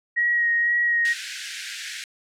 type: tone with vibrato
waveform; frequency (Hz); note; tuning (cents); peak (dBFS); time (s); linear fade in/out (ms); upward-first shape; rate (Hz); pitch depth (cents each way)
sine; 1892; A#6; +25; -18; 0.16-1.14; 20; sine; 2; 18
type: high-pass noise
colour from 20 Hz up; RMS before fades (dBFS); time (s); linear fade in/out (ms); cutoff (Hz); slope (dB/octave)
pink; -32; 1.05-2.04; 2; 1500; 96
effects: low-pass 7000 Hz 12 dB/octave